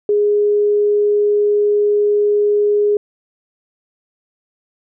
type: tone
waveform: sine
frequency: 414.2 Hz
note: G#4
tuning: 5 cents flat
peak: -11 dBFS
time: 0.09-2.97 s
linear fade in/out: 2 ms
effects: none